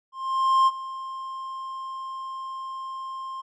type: tone with ADSR envelope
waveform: triangle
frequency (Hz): 1058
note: C6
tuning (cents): +19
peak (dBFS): -13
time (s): 0.12-3.42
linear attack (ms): 550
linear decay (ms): 35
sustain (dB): -17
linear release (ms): 19
effects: resampled to 22050 Hz